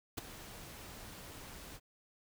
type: noise with ADSR envelope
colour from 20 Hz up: pink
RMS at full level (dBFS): -37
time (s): 0.17-1.8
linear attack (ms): 12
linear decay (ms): 12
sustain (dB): -13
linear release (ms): 47
effects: none